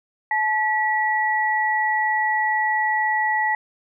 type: tone pair together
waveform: sine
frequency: 863.2 / 1939 Hz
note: A5 / B6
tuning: -33 / -32 cents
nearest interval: octave + major second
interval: 1401 cents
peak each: -21 dBFS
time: 0.31-3.55 s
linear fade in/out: 2 ms
effects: none